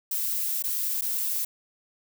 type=noise with dropouts; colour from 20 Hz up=violet; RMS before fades=-28 dBFS; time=0.11-1.45 s; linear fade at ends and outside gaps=5 ms; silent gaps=0.625-0.638 / 1.011-1.02 s; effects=none